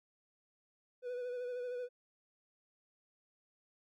triangle tone with vibrato, 493.9 Hz, B4, in tune, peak -36 dBFS, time 1.02-1.89 s, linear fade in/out 50 ms, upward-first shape sine, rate 13 Hz, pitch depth 31 cents each way, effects none

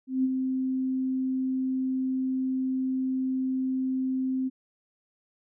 sine tone with ADSR envelope, 260.7 Hz, C4, 6 cents flat, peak -20 dBFS, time 0.07-4.5 s, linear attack 170 ms, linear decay 36 ms, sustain -5 dB, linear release 29 ms, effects none

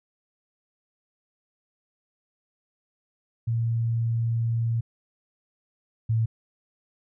sine tone pair in turn, 115.4 / 112.76 Hz, A#2 / A2, -17 / +43 cents, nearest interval unison, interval 40 cents, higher first, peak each -22 / -20 dBFS, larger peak second, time 3.47-4.81 / 6.09-6.26 s, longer first, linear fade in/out 10 ms, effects none

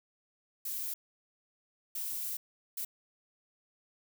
violet noise bursts at uneven times, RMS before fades -37 dBFS, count 3, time 0.65-0.94 / 1.95-2.37 / 2.77-2.85 s, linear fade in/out 5 ms, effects none

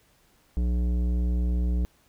triangle tone with tanh clipping, 60.2 Hz, B1, 44 cents flat, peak -24 dBFS, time 0.57-1.85 s, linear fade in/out 0 ms, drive 17 dB, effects pink hiss -63 dBFS RMS until 2.08 s

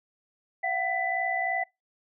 sine tone cluster, 688 / 751 / 1993 Hz, F5 / F#5 / B6, -26 / +26 / +15 cents, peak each -32 / -30 / -29 dBFS, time 0.63-1.64 s, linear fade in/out 10 ms, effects noise-tail reverb RT60 0.2 s tail -24 dB re dry

